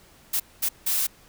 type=noise bursts at uneven times; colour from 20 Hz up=blue; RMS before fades=-24 dBFS; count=3; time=0.33-0.4 / 0.62-0.69 / 0.86-1.07 s; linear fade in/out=10 ms; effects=pink hiss -54 dBFS RMS until 1.28 s